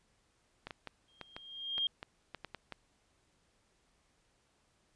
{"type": "clicks", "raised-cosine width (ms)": 0.3, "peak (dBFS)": -26, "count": 11, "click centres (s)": [0.67, 0.708, 0.873, 1.213, 1.365, 1.781, 2.029, 2.347, 2.447, 2.547, 2.723]}
{"type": "tone with exponential growth", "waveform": "sine", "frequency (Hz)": 3218, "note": "G7", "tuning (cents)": 45, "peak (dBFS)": -28, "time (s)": [1.08, 1.87], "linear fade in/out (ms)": 2, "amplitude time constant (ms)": 170}
{"effects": ["pink hiss -73 dBFS RMS until 4.95 s", "resampled to 22050 Hz"]}